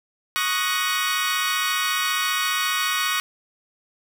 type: chord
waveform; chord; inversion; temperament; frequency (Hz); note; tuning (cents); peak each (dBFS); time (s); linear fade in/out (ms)
20% pulse; D# minor seventh; third; equal with one note detuned; 1108.7 / 1244.5 / 1480 / 1884.1; C#6 / D#6 / F#6 / A#6; 0 / 0 / 0 / +18; -22; 0.36-3.2; 0
effects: none